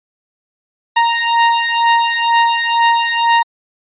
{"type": "beating tone pair", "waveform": "sawtooth", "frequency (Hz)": [930, 932.1], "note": ["A#5", "A#5"], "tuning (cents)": [-4, 0], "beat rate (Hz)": 2.1, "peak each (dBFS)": -10, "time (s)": [0.96, 3.43], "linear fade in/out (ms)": 10, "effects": ["resampled to 8000 Hz"]}